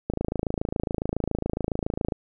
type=click train; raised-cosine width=2 ms; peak=-12 dBFS; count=56; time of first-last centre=0.1-2.122 s; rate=27.2 Hz; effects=none